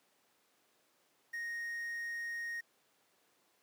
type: tone with quantisation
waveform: triangle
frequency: 1864.7 Hz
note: A#6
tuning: in tune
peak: -36 dBFS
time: 1.33-2.61 s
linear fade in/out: 10 ms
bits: 10
effects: pink hiss -72 dBFS RMS until 3.62 s + high-pass 300 Hz 12 dB/octave